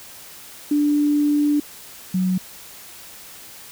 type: tone pair in turn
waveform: sine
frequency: 293.7 / 185.02 Hz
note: D4 / F#3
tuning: 0 / 0 cents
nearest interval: minor sixth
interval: 800 cents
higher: first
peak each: -15 / -17 dBFS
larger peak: first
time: 0.71-1.6 / 2.14-2.38 s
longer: first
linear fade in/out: 5 ms
effects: white hiss -41 dBFS RMS until 3.71 s